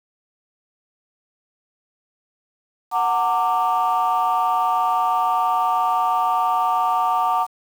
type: tone cluster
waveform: sine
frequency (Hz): 738 / 913 / 1176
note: F#5 / A#5 / D6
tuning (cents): -5 / -36 / +2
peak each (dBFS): -20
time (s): 2.91-7.47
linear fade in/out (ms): 50
effects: tanh soft clip ceiling -11 dBFS + 7-bit